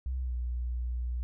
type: tone with pitch glide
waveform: sine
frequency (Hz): 64.3 to 60.69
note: C2 to B1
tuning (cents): -30 to -30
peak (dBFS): -30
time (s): 0.06-1.23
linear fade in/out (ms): 0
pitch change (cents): -100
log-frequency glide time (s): 0.2-0.34
effects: none